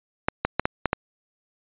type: clicks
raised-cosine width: 0.5 ms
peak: -5 dBFS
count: 6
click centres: 0.285 / 0.45 / 0.596 / 0.655 / 0.857 / 0.931 s
effects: resampled to 8000 Hz